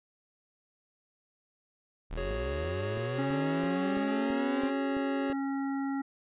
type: linear sweep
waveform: 40% pulse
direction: up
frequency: 33.97 to 266.3 Hz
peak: -33 dBFS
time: 2.1-4.71 s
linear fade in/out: 20 ms
type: chord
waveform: square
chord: F# suspended second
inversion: none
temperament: just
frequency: 370 / 416.2 / 555 Hz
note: F#4 / G#4 / C#5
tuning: 0 / +4 / +2 cents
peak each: -41 / -40 / -37 dBFS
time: 2.17-5.33 s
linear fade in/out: 5 ms
type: click train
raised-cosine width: 2 ms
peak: -29 dBFS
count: 10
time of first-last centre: 2.31-5.3 s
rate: 3.01 Hz
type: harmonic tone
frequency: 274.2 Hz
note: C#4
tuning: 19 cents flat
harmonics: 1 / 3 / 5 / 7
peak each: -30 / -40 / -44 / -47 dBFS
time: 3.18-6.02 s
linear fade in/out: 10 ms
effects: resampled to 8000 Hz